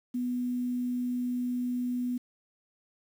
sine tone with quantisation, 246.9 Hz, B3, in tune, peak -28 dBFS, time 0.14-2.18 s, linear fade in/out 10 ms, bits 9, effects none

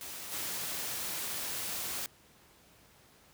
white noise with level steps, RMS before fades -43 / -37 dBFS, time 0.01-2.06 s, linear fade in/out 0 ms, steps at 0.31 s, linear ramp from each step 20 ms, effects pink hiss -61 dBFS RMS until 3.33 s + high-pass 60 Hz 12 dB/octave

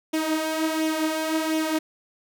sawtooth tone with flanger, 316 Hz, D#4, 27 cents sharp, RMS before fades -25 dBFS, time 0.13-1.79 s, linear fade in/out 10 ms, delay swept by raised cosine 0.32 to 5.12 ms, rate 1.4 Hz, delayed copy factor +0.55, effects none

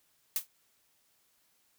blue noise with exponential decay, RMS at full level -26 dBFS, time 0.36-0.47 s, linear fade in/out 2 ms, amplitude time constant 22 ms, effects white hiss -71 dBFS RMS until 1.78 s

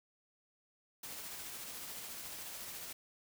white noise with tremolo, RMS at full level -45 dBFS, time 1.03-2.93 s, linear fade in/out 5 ms, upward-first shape sine, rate 14 Hz, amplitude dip 25%, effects none

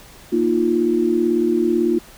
sine chord, Bb suspended fourth, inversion none, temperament equal, 233.1 / 311.1 / 349.2 Hz, Bb3 / Eb4 / F4, 0 / 0 / 0 cents, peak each -21 / -21 / -17 dBFS, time 0.32-1.99 s, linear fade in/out 10 ms, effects pink hiss -44 dBFS RMS until 2.17 s

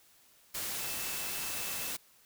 sine tone in noise, 2633 Hz, E7, 3 cents flat, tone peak -46 dBFS, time 0.79-1.92 s, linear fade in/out 10 ms, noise white, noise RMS -37 dBFS, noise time 0.54-1.97 s, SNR -12 dB, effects white hiss -63 dBFS RMS until 2.25 s

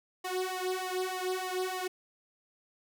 sawtooth tone with flanger, 370 Hz, F#4, in tune, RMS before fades -34 dBFS, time 0.24-1.88 s, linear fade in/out 10 ms, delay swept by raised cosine 1 to 2.5 ms, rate 3.3 Hz, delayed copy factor +0.9, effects none

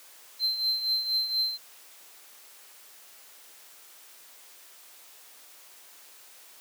triangle tone with tremolo, 4110 Hz, C8, 32 cents flat, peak -21 dBFS, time 0.39-1.58 s, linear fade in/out 50 ms, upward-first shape triangle, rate 4.2 Hz, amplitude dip 70%, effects white hiss -52 dBFS RMS until 6.6 s + high-pass 400 Hz 12 dB/octave

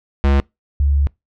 square / sine tone pair in turn, 69.3 / 70.76 Hz, C#2 / C#2, 0 / +36 cents, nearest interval unison, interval 36 cents, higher second, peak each -12 dBFS, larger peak neither, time 0.24-0.4 / 0.8-1.07 s, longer second, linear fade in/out 0 ms, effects noise-tail reverb RT60 0.2 s tail -25 dB re dry + low-pass 3000 Hz 12 dB/octave

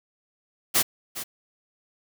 white noise with echo, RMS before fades -20 dBFS, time 0.74-0.83 s, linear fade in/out 20 ms, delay 410 ms, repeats 1, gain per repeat -13 dB, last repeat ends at 1.24 s, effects none

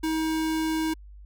square tone, 317.8 Hz, D#4, 37 cents sharp, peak -25 dBFS, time 0.03-0.94 s, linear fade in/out 10 ms, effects added 50 Hz sine -43 dBFS peak until 1.25 s

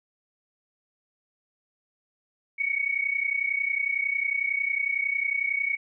sine tone pair together, 2217 / 2248 Hz, C#7 / C#7, 0 / +24 cents, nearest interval unison, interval 24 cents, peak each -27 dBFS, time 2.58-5.77 s, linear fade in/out 20 ms, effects none

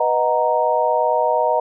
sine chord, B major seventh, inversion none, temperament equal, 493.9 / 622.3 / 740 / 932.3 Hz, B4 / D#5 / F#5 / A#5, 0 / 0 / 0 / 0 cents, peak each -22 / -19 / -23 / -19 dBFS, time 0-1.6 s, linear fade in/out 5 ms, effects none

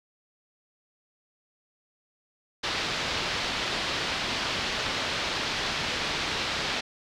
white low-pass noise, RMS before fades -30 dBFS, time 2.63-6.81 s, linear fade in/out 10 ms, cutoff 4500 Hz, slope 24 dB/octave, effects none

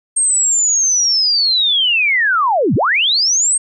sine linear two-way sweep, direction down then up, 8560 to 92.5 to 8560 Hz, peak -11 dBFS, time 0.16-3.58 s, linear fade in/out 10 ms, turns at 2.75 s, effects none

